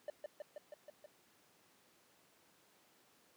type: tone with echo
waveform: triangle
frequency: 596 Hz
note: D5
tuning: 25 cents sharp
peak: -37 dBFS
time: 0.08-0.1 s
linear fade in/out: 2 ms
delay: 160 ms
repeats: 6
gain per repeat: -2 dB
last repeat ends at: 1.06 s
effects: pink hiss -69 dBFS RMS until 3.36 s + high-pass 200 Hz 12 dB/octave